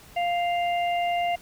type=harmonic tone; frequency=698.5 Hz; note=F5; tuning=in tune; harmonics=1 / 3 / 4; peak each=-23 / -33 / -35 dBFS; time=0.16-1.36 s; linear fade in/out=10 ms; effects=pink hiss -50 dBFS RMS until 1.41 s